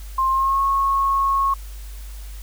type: tone with pitch glide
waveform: sine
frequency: 1058 to 1095.3 Hz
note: C6 to C#6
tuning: +19 to -21 cents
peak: -16 dBFS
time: 0.18-1.54 s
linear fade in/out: 5 ms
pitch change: +60 cents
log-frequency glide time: 0.29-0.61 s
effects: added 50 Hz sine -32 dBFS peak until 2.42 s + white hiss -46 dBFS RMS until 2.42 s